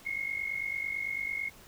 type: tone pair together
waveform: sine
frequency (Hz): 2142 / 2191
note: C7 / C#7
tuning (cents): +40 / -21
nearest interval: unison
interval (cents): 39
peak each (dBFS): -34 / -35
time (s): 0.05-1.5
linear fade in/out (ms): 20
effects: pink hiss -54 dBFS RMS until 1.67 s